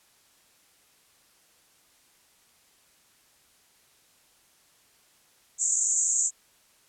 pink band-pass noise, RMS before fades -25 dBFS, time 5.58-6.31 s, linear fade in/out 50 ms, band 6700 to 7700 Hz, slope 96 dB/octave, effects white hiss -62 dBFS RMS until 6.88 s + low-pass 12000 Hz 12 dB/octave

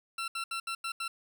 20% pulse tone bursts at uneven times, 1350 Hz, E6, 41 cents sharp, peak -28 dBFS, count 6, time 0.18-0.28 / 0.35-0.44 / 0.51-0.6 / 0.67-0.75 / 0.84-0.92 / 1-1.08 s, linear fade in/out 5 ms, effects none

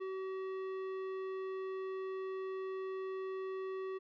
sine tone with tanh clipping, 380 Hz, F#4, 46 cents sharp, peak -40 dBFS, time 0-3.99 s, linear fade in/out 20 ms, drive 13 dB, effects none

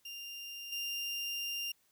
30% pulse tone with level steps, 2794 Hz, F7, in tune, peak -40 / -33 dBFS, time 0.05-1.72 s, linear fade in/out 5 ms, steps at 0.72 s, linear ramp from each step 5 ms, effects white hiss -72 dBFS RMS until 1.91 s

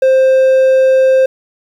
triangle tone, 525 Hz, C5, 6 cents sharp, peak -4 dBFS, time 0.02-1.26 s, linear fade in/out 5 ms, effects 7-bit

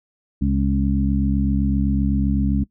harmonic tone with a mistuned harmonic, 67.8 Hz, C#2, 38 cents flat, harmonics 1 / 2 / 3 / 4, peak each -21 / -24 / -21 / -24 dBFS, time 0.41-2.64 s, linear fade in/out 10 ms, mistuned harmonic 4, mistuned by +27 cents, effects noise-tail reverb RT60 0.1 s tail -19 dB re dry

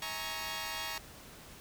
10% pulse chord, A# half-diminished seventh, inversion second, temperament equal with one note detuned, 645.3 / 830.6 / 932.3 / 1108.7 Hz, E5 / G#5 / A#5 / C#6, -37 / 0 / 0 / 0 cents, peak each -37 / -35 / -32 / -34 dBFS, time 0.02-0.98 s, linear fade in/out 2 ms, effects pink hiss -52 dBFS RMS until 1.6 s

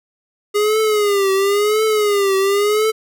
square tone with vibrato, 410.6 Hz, G#4, 20 cents flat, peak -14 dBFS, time 0.54-2.92 s, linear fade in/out 20 ms, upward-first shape triangle, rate 0.96 Hz, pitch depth 120 cents each way, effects none

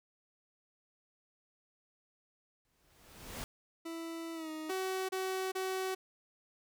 pink noise with exponential growth, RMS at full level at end -40 dBFS, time 2.65-3.44 s, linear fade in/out 0 ms, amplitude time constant 170 ms
40% pulse tone with pitch glide, 330 to 312.7 Hz, E4 to D#4, +2 to +9 cents, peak -39 dBFS, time 3.85-4.71 s, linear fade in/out 10 ms, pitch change -93 cents, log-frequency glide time 4.34-4.5 s
sawtooth tone bursts, 377.2 Hz, F#4, 33 cents sharp, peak -30 dBFS, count 3, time 4.69-5.95 s, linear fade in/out 10 ms, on 400 ms, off 30 ms
effects none

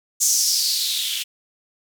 violet noise with band-pass filter sweep, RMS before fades -21 dBFS, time 0.2-1.24 s, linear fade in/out 20 ms, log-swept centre 6700 to 2900 Hz, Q 4.7, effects none

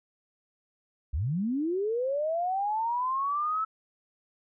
sine linear sweep, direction up, 58.4 to 1314 Hz, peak -26 dBFS, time 1.13-3.65 s, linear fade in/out 10 ms, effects none

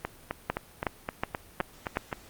two click trains, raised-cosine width 0.5 ms, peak -15 / -11 dBFS, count 9 / 5, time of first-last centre 0.05-2.128 / 0.5-1.971 s, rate 3.85 / 2.72 Hz, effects pink hiss -53 dBFS RMS until 2.29 s + Opus 32 kbps

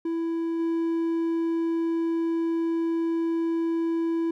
triangle tone with level steps, 331.3 Hz, E4, 9 cents sharp, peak -23 / -21 dBFS, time 0.05-4.31 s, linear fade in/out 5 ms, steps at 0.59 s, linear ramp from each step 10 ms, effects none

